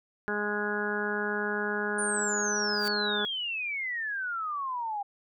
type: harmonic tone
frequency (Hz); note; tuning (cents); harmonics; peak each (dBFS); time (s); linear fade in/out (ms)
207.7; G#3; 0; 1 / 2 / 3 / 4 / 5 / 6 / 7 / 8; -36 / -33 / -42 / -39 / -41 / -43 / -33 / -35; 0.28-3.25; 0
type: exponential sweep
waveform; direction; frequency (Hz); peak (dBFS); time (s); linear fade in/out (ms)
sine; down; 9397 to 793; -30; 1.98-5.03; 10
type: noise with exponential growth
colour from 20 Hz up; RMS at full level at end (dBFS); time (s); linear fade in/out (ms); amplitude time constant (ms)
white; -38; 2.7-2.88; 0; 39
effects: none